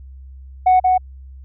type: tone with echo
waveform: sine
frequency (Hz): 740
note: F#5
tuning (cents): 0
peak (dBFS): -7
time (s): 0.66-0.8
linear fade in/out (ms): 10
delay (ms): 180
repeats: 1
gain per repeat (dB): -3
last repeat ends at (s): 0.98
effects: tanh soft clip ceiling -7 dBFS + added 66 Hz sine -35 dBFS peak until 1.44 s